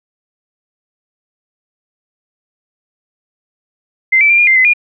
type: tone with pitch steps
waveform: sine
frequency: 2077 / 2318 / 2381 / 2420 / 2090 / 2036 / 2426 Hz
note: C7 / D7 / D7 / D#7 / C7 / C7 / D#7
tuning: -13 / -23 / +23 / -49 / -2 / -48 / -44 cents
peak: -6 dBFS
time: 4.12-4.736 s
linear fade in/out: 10 ms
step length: 88 ms
effects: none